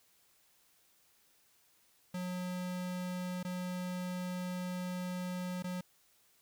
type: tone with dropouts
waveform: square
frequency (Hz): 181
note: F#3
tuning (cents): -38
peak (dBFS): -37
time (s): 2.14-5.81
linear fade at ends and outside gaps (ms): 5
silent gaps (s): 3.43-3.448 / 5.625-5.641
effects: white hiss -69 dBFS RMS until 6.41 s